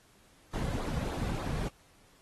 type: noise with flanger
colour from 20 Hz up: brown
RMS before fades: -34 dBFS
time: 0.53-1.69 s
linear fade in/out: 10 ms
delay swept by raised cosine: 0.35 to 3.25 ms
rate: 3.4 Hz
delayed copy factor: -0.65
effects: pink hiss -63 dBFS RMS until 2.21 s + AAC 32 kbps